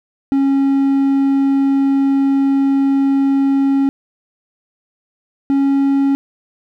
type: tone pair in turn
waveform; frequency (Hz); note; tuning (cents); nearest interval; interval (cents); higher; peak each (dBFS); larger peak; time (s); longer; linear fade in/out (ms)
triangle; 274.1 / 275.8; C#4 / C#4; -19 / -9; unison; 10; second; -9; neither; 0.32-3.89 / 5.5-6.15; first; 0
effects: none